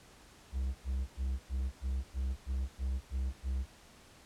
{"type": "tone bursts", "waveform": "triangle", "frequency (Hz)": 65.41, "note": "C2", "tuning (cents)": 0, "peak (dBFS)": -29, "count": 10, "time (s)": [0.52, 3.657], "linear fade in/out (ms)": 50, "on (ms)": 230, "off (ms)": 93, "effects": ["pink hiss -58 dBFS RMS until 4.25 s", "low-pass 10000 Hz 12 dB/octave"]}